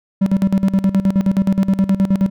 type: tone with tremolo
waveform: triangle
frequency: 193.7 Hz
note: G3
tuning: 20 cents flat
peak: -8 dBFS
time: 0.21-2.3 s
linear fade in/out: 10 ms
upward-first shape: square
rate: 9.5 Hz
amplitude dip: 80%
effects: none